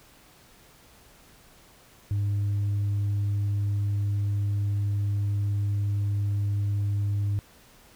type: tone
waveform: sine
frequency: 101.6 Hz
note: G#2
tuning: 38 cents flat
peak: -21 dBFS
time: 2.11-7.39 s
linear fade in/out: 0 ms
effects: tanh soft clip ceiling -22 dBFS + pink hiss -55 dBFS RMS until 7.95 s